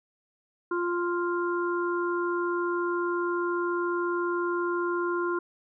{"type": "harmonic tone", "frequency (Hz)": 349.2, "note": "F4", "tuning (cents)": 0, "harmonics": [1, 3, 4], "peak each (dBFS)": [-27, -32, -33], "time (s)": [0.71, 5.39], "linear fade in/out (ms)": 5, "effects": []}